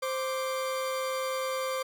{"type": "tone pair together", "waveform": "40% pulse", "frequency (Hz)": [523.3, 1174.8], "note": ["C5", "D6"], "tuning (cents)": [0, 0], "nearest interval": "octave + major second", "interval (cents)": 1400, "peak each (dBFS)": [-30, -34], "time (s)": [0.02, 1.83], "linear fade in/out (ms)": 10, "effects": []}